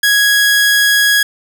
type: tone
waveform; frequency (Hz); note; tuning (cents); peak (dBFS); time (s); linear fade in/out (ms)
sawtooth; 1661.2; G#6; 0; -5; 0.03-1.23; 5
effects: none